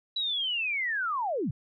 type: linear sweep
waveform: sine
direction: down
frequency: 3951 to 101.8 Hz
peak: -27 dBFS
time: 0.16-1.51 s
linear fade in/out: 5 ms
effects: none